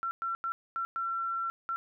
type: tone bursts at uneven times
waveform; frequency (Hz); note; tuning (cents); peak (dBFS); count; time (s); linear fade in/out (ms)
sine; 1354; E6; +46; -30; 6; 0.03-0.11 / 0.22-0.35 / 0.44-0.52 / 0.76-0.85 / 0.96-1.5 / 1.69-1.76; 0
effects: none